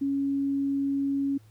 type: tone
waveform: sine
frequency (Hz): 277.2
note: C#4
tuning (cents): 0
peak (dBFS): -24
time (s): 0.01-1.38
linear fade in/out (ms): 10
effects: added 108 Hz sine -52 dBFS peak until 1.5 s + pink hiss -64 dBFS RMS until 1.5 s